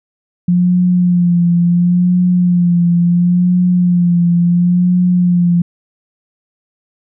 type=tone with vibrato; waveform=sine; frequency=176.1 Hz; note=F3; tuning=15 cents sharp; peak=-8 dBFS; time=0.48-5.62 s; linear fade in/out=5 ms; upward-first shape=sine; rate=0.72 Hz; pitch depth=36 cents each way; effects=none